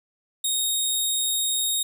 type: tone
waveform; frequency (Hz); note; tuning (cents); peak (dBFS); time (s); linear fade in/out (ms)
15% pulse; 3729; A#7; 0; -15; 0.44-1.83; 5
effects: none